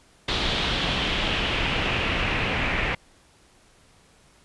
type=noise with low-pass filter sweep; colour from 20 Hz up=pink; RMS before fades=-25 dBFS; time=0.28-2.95 s; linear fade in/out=5 ms; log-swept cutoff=3700 to 2300 Hz; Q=3.1; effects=pink hiss -57 dBFS RMS until 4.44 s + resampled to 24000 Hz